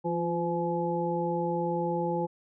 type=harmonic tone with a mistuned harmonic; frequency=170 Hz; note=F3; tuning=46 cents flat; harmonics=1 / 2 / 3 / 5; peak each=-32 / -32 / -32 / -32 dBFS; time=0.04-2.27 s; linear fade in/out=20 ms; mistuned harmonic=2; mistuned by=+42 cents; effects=none